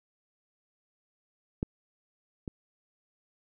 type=clicks; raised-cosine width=3 ms; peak=-16 / -23 dBFS; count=2; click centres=1.629 / 2.478 s; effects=none